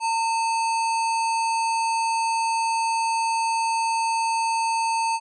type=harmonic tone with a mistuned harmonic; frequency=910 Hz; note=A#5; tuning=42 cents flat; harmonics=1 / 3 / 5 / 7 / 9 / 10; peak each=-21 / -31 / -35 / -38 / -40 / -41 dBFS; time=0-5.2 s; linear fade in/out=50 ms; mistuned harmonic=3; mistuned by=-80 cents; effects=none